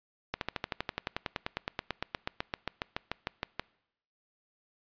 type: slowing click train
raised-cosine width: 0.3 ms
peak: -15 dBFS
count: 30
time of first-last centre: 0.34-3.596 s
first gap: 72 ms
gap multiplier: 1.03
effects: noise-tail reverb RT60 0.8 s tail -24 dB re dry + resampled to 11025 Hz